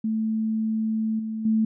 sine tone with level steps, 220 Hz, A3, in tune, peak -22 / -27 / -18 dBFS, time 0.04-1.65 s, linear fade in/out 5 ms, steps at 1.19 / 1.45 s, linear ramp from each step 5 ms, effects none

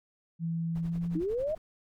sine tone with pitch glide, 165.8 to 170.86 Hz, E3 to F3, +10 to -38 cents, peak -29 dBFS, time 0.39-1.21 s, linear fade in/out 50 ms, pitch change +52 cents, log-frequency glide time 0.8-1.05 s
brown noise with tremolo, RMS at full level -42 dBFS, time 0.75-1.58 s, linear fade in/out 5 ms, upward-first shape triangle, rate 11 Hz, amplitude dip 100%
sine linear sweep, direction up, 293.7 to 648 Hz, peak -28 dBFS, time 1.15-1.55 s, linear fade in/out 5 ms
effects none

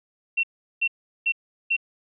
sine tone bursts, 2717 Hz, F7, 48 cents flat, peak -19 dBFS, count 4, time 0.37-1.766 s, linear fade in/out 10 ms, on 64 ms, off 380 ms, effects none

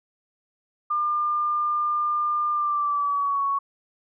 sine tone with pitch glide, 1200 to 1113.2 Hz, D6 to C#6, +37 to +7 cents, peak -21 dBFS, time 0.9-3.59 s, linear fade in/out 10 ms, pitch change -130 cents, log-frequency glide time 2.52-3.44 s, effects none

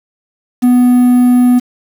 triangle tone with quantisation, 247.2 Hz, B3, 2 cents sharp, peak -3 dBFS, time 0.62-1.6 s, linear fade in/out 20 ms, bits 5, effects none

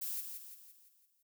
violet noise with echo, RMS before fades -39 dBFS, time 0.01-0.21 s, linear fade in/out 10 ms, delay 170 ms, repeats 6, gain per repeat -6 dB, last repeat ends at 1.23 s, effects none

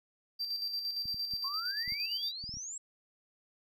triangle tone with tremolo, 4699 Hz, D8, in tune, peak -31 dBFS, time 0.39-2.32 s, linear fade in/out 20 ms, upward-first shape square, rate 8.7 Hz, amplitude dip 45%
clicks, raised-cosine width 5 ms, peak -37 dBFS, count 9, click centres 1.056 / 1.144 / 1.337 / 1.878 / 1.922 / 2.44 / 2.493 / 2.54 / 2.57 s
sine exponential sweep, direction up, 1046.5 to 7790 Hz, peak -39 dBFS, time 1.44-2.78 s, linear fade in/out 5 ms
effects none

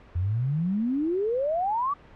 sine exponential sweep, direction up, 83.5 to 1181 Hz, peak -23 dBFS, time 0.15-1.94 s, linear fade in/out 10 ms, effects pink hiss -51 dBFS RMS until 2.15 s + low-pass 2000 Hz 12 dB/octave

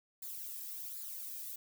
violet noise with flanger, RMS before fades -44 dBFS, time 0.22-1.56 s, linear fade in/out 5 ms, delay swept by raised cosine 0.34 to 1.44 ms, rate 1.3 Hz, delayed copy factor -0.6, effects none

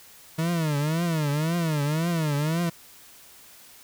40% pulse tone with vibrato, 157.4 Hz, D#3, 20 cents sharp, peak -22 dBFS, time 0.38-2.7 s, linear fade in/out 10 ms, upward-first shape triangle, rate 1.9 Hz, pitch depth 190 cents each way, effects white hiss -50 dBFS RMS until 3.83 s

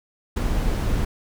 brown noise with ADSR envelope, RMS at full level -17 dBFS, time 0.36-1.05 s, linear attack 15 ms, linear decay 6 ms, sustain -5 dB, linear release 6 ms, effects none

